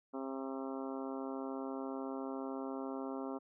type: harmonic tone with a mistuned harmonic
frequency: 134 Hz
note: C3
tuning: 42 cents sharp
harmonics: 2 / 3 / 4 / 5 / 6 / 7 / 8 / 9 / 10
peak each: -41 / -45 / -47 / -49 / -51 / -52 / -53 / -54 / -55 dBFS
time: 0.13-3.39 s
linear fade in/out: 20 ms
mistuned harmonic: 9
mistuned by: -19 cents
effects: none